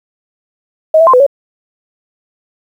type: tone with pitch steps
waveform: sine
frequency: 633 / 657 / 1045 / 501 / 560 Hz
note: D#5 / E5 / C6 / B4 / C#5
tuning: +30 / -6 / -2 / +25 / +18 cents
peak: -3 dBFS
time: 0.94-1.265 s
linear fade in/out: 5 ms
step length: 65 ms
effects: 7-bit